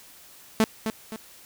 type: tone with echo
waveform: sawtooth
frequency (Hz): 220.1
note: A3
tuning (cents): +1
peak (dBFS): -13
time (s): 0.6-0.64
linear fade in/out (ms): 0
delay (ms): 260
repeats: 2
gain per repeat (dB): -8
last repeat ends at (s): 1.16
effects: white hiss -50 dBFS RMS until 1.45 s